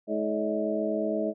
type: harmonic tone with a mistuned harmonic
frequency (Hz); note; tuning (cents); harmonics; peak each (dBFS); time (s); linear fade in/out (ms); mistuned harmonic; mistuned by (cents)
106.6; G#2; +46; 2 / 3 / 4 / 5 / 6; -32 / -32 / -33 / -34 / -30; 0.07-1.34; 50; 5; +120
effects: none